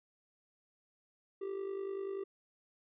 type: tone with amplitude modulation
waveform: triangle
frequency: 391.1 Hz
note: G4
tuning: 4 cents flat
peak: -32 dBFS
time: 1.41-2.24 s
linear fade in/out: 10 ms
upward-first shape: sine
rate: 50.2 Hz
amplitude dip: 65%
effects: resampled to 8000 Hz